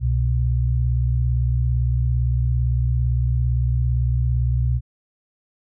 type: tone pair together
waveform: sine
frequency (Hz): 65 / 122.7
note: C2 / B2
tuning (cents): -11 / -11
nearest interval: major seventh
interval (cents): 1100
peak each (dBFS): -19 / -20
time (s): 0-4.81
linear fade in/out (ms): 50
effects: none